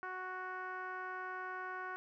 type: tone with low-pass filter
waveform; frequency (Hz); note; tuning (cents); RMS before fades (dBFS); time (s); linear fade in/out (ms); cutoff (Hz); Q
10% pulse; 370; F#4; 0; -43; 0.03-1.96; 0; 1400; 2.9
effects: none